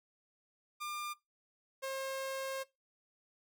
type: tone pair in turn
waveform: sawtooth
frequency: 1199 / 535.3 Hz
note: D6 / C5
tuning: +36 / +39 cents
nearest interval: octave + major second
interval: 1397 cents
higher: first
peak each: -35 / -33 dBFS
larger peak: second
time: 0.8-1.14 / 1.82-2.64 s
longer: second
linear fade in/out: 20 ms
effects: noise-tail reverb RT60 0.2 s tail -20 dB re dry